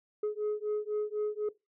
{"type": "beating tone pair", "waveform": "sine", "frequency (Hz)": [420, 424], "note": ["G#4", "G#4"], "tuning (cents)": [19, 36], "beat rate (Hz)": 4, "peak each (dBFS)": -31, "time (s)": [0.23, 1.49], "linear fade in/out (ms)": 5, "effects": ["noise-tail reverb RT60 0.2 s tail -19 dB re dry", "tanh soft clip ceiling -27 dBFS"]}